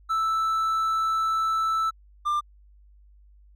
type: tone pair in turn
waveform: triangle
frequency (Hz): 1318.5 / 1191.9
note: E6 / D6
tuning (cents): 0 / +25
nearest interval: major second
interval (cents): 175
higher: first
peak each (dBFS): -20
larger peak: neither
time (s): 0.09-1.91 / 2.25-2.41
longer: first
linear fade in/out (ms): 20
effects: added 50 Hz sine -51 dBFS peak until 3.55 s